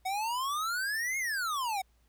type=exponential two-way sweep; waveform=square; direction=up then down; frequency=736 to 2181 to 736 Hz; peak=-31 dBFS; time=0.05-1.82 s; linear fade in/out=10 ms; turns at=1.18 s; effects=added 58 Hz sine -64 dBFS peak until 2.08 s + pink hiss -73 dBFS RMS until 2.08 s